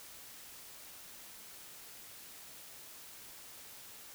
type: silence
effects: white hiss -52 dBFS RMS until 4.14 s